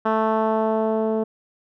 10% pulse tone with low-pass filter sweep, 220 Hz, A3, in tune, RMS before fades -21 dBFS, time 0.05-1.24 s, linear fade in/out 10 ms, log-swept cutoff 1300 to 470 Hz, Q 1.3, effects none

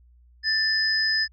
sine tone pair together, 1767 / 5047 Hz, A6 / D#8, +7 / +24 cents, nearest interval octave + tritone, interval 1817 cents, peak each -23 dBFS, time 0.43-1.28 s, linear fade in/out 50 ms, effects added 60 Hz sine -52 dBFS peak until 1.32 s

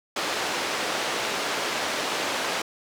pink band-pass noise, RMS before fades -28 dBFS, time 0.16-2.62 s, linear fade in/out 5 ms, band 410 to 5700 Hz, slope 12 dB/octave, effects none

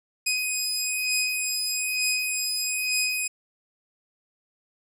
15% pulse beating tone pair, 2505 / 2506.1 Hz, D#7 / D#7, +11 / +12 cents, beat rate 1.1 Hz, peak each -19 / -22 dBFS, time 0.26-3.28 s, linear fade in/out 10 ms, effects none

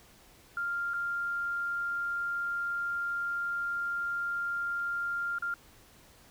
sine tone with dropouts, 1396 Hz, F6, 1 cent flat, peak -30 dBFS, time 0.57-5.54 s, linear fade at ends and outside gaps 2 ms, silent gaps 0.936-0.94 / 5.385-5.423 s, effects pink hiss -58 dBFS RMS until 6.3 s

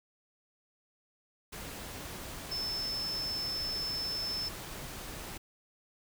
sine tone in noise, 5270 Hz, E8, 1 cent flat, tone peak -33 dBFS, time 2.51-4.49 s, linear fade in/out 10 ms, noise pink, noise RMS -43 dBFS, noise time 1.52-5.38 s, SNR +7 dB, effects none

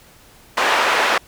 white band-pass noise, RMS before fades -17 dBFS, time 0.57-1.18 s, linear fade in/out 5 ms, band 530 to 1800 Hz, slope 12 dB/octave, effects pink hiss -48 dBFS RMS until 1.27 s

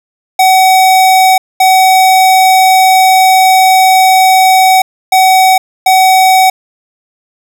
square tone bursts at uneven times, 754 Hz, F#5, 32 cents sharp, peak -4 dBFS, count 4, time 0.39-1.38 / 1.6-4.82 / 5.12-5.58 / 5.86-6.5 s, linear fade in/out 5 ms, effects none

